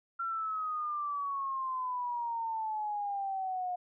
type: exponential sweep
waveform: sine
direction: down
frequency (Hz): 1370 to 716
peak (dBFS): -32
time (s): 0.19-3.76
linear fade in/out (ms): 10
effects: none